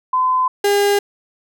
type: tone pair in turn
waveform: sine / 35% pulse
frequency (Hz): 1021 / 405.2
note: C6 / G#4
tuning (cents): -43 / -43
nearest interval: octave + major third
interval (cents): 1600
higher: first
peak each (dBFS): -13 / -11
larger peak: second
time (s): 0.13-0.48 / 0.64-0.99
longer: neither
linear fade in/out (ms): 5
effects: none